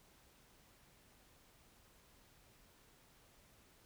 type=silence; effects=pink hiss -67 dBFS RMS until 3.85 s